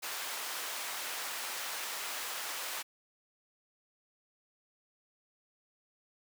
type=high-pass noise; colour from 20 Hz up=pink; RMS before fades=-39 dBFS; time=0.02-2.83 s; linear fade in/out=20 ms; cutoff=900 Hz; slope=12 dB/octave; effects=none